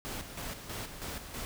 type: noise with tremolo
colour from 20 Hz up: pink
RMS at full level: -39 dBFS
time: 0.05-1.45 s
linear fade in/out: 0 ms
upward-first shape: square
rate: 3.1 Hz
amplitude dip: 55%
effects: none